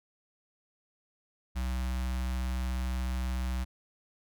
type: tone with notch filter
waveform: square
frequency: 63.1 Hz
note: B1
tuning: 38 cents sharp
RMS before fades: -32 dBFS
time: 1.55-3.65 s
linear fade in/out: 20 ms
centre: 420 Hz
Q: 0.88
effects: none